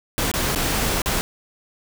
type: noise with dropouts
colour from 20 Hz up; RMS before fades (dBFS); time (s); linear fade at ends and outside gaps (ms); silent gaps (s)
pink; -22; 0.18-1.21; 0; 0.315-0.339 / 0.549-0.559 / 1.018-1.059
effects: none